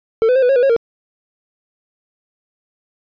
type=tone with pitch steps; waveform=triangle; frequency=447.6 / 503 / 530 / 494.2 / 545 / 488.4 / 545 / 463.1 Hz; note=A4 / B4 / C5 / B4 / C#5 / B4 / C#5 / A#4; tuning=+30 / +32 / +22 / +1 / -29 / -19 / -29 / -11 cents; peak=-8 dBFS; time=0.22-0.764 s; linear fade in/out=0 ms; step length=68 ms; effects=resampled to 11025 Hz